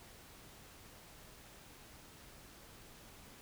silence, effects pink hiss -57 dBFS RMS until 3.41 s

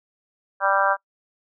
harmonic tone, 196 Hz, G3, in tune, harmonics 3 / 4 / 5 / 6 / 7 / 8, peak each -24 / -24 / -24 / -24 / -24 / -24 dBFS, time 0.6-0.97 s, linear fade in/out 50 ms, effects noise-tail reverb RT60 0.1 s tail -24 dB re dry

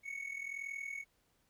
triangle tone with amplitude modulation, 2217 Hz, C#7, in tune, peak -35 dBFS, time 0.03-1.05 s, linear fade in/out 50 ms, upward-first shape sine, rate 41.2 Hz, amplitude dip 75%, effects pink hiss -75 dBFS RMS until 1.49 s

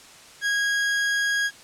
40% pulse tone, 1644 Hz, G#6, 18 cents flat, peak -20 dBFS, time 0.41-1.51 s, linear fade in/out 50 ms, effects white hiss -47 dBFS RMS until 1.63 s + low-pass 8000 Hz 12 dB/octave

